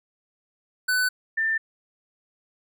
square / sine tone pair in turn, 1500 / 1787.5 Hz, F#6 / A6, +23 / +27 cents, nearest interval minor third, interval 304 cents, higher second, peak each -21 dBFS, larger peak neither, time 0.88-1.09 / 1.37-1.58 s, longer neither, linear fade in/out 10 ms, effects none

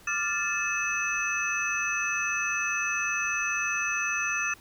sine tone cluster, 1184 / 1391 / 1756 / 2587 / 6040 Hz, D6 / F6 / A6 / E7 / F#8, +14 / -7 / -4 / -33 / +35 cents, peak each -36 / -33 / -33 / -29 / -35 dBFS, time 0.07-4.54 s, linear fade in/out 5 ms, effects pink hiss -54 dBFS RMS until 4.6 s

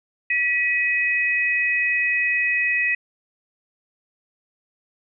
sine tone pair together, 1946.6 / 2524 Hz, B6 / D#7, -26 / +24 cents, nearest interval major third, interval 450 cents, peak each -21 dBFS, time 0.3-2.95 s, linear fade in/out 5 ms, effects none

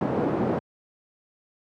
pink band-pass noise, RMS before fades -25 dBFS, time 0.01-0.59 s, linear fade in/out 2 ms, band 160 to 640 Hz, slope 12 dB/octave, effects high-pass 100 Hz 12 dB/octave

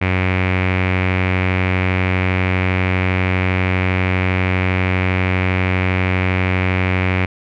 sawtooth tone with low-pass filter, 92.5 Hz, F#2, in tune, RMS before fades -17 dBFS, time 0.01-7.26 s, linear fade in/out 10 ms, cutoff 2300 Hz, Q 5.4, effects none

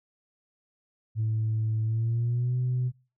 sine tone with pitch glide, 110 to 125.63 Hz, A2 to B2, 0 to +30 cents, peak -23 dBFS, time 1.15-2.92 s, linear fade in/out 50 ms, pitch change +230 cents, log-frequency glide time 1.84-2.57 s, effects noise-tail reverb RT60 0.3 s tail -19 dB re dry + tanh soft clip ceiling -21 dBFS

